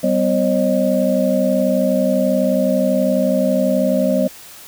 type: tone cluster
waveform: sine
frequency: 193.3 / 251.9 / 541 / 613 Hz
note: G3 / B3 / C#5 / D#5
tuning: -24 / +34 / -42 / -26 cents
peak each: -19 dBFS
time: 0.03-4.28 s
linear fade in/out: 10 ms
effects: white hiss -39 dBFS RMS until 4.67 s